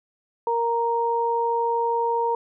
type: tone pair together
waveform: sine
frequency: 466.2 / 932.4 Hz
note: A#4 / A#5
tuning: 0 / 0 cents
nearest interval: octave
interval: 1200 cents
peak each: -24 / -22 dBFS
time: 0.47-2.35 s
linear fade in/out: 2 ms
effects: none